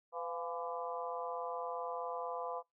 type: harmonic tone with a mistuned harmonic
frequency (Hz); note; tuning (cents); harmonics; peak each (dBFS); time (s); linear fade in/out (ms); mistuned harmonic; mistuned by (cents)
168; E3; +33; 3 / 4 / 5 / 6 / 7; -42 / -43 / -47 / -43 / -47; 0.12-2.63; 50; 4; +59
effects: noise-tail reverb RT60 0.2 s tail -26 dB re dry